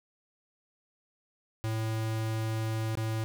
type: tone with dropouts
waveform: square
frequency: 110.9 Hz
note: A2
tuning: 14 cents sharp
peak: -30 dBFS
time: 1.64-3.24 s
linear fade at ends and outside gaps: 0 ms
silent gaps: 2.953-2.973 s
effects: none